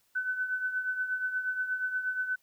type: tone with tremolo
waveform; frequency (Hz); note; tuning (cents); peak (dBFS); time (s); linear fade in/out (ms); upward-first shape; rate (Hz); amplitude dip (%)
sine; 1509; F#6; +34; -26; 0.15-2.36; 10; triangle; 8.4; 70
effects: white hiss -70 dBFS RMS until 2.42 s